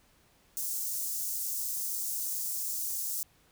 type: high-pass noise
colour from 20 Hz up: white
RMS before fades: -34 dBFS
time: 0.57-3.23 s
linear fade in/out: 0 ms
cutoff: 6000 Hz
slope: 24 dB/octave
effects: pink hiss -65 dBFS RMS until 3.51 s